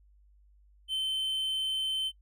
triangle tone, 3081 Hz, G7, 31 cents flat, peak -27 dBFS, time 0.88-2.12 s, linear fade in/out 50 ms, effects noise-tail reverb RT60 0.1 s tail -25 dB re dry + added 50 Hz sine -58 dBFS peak until 2.21 s

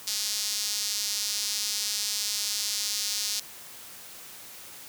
sawtooth tone with high-pass filter, 207.7 Hz, G#3, in tune, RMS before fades -30 dBFS, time 0.07-3.4 s, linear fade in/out 5 ms, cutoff 4900 Hz, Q 2, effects white hiss -45 dBFS RMS until 4.88 s + high-pass 80 Hz 12 dB/octave

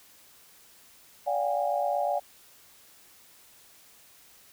sine tone cluster, 578 / 713 / 771 / 819 Hz, D5 / F5 / G5 / G#5, -28 / +36 / -29 / -24 cents, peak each -29 / -29 / -36 / -31 dBFS, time 1.26-2.2 s, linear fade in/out 20 ms, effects white hiss -56 dBFS RMS until 4.52 s

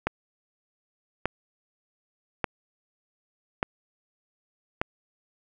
click train, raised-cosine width 0.5 ms, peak -9 dBFS, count 5, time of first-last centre 0.07-4.815 s, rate 0.843 Hz, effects none

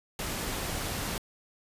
pink noise with amplitude modulation, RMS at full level -32 dBFS, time 0.19-1.18 s, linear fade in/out 2 ms, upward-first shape sine, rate 236 Hz, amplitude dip 35%, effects resampled to 32000 Hz

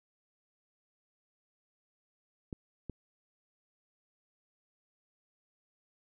clicks, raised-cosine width 3 ms, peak -26 dBFS, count 2, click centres 2.528 / 2.897 s, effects none

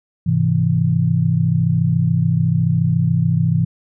sine chord, Ab augmented, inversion none, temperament equal, 103.83 / 130.81 / 164.81 Hz, Ab2 / C3 / E3, 0 / 0 / 0 cents, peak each -20 / -18 / -16 dBFS, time 0.26-3.65 s, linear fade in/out 10 ms, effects none

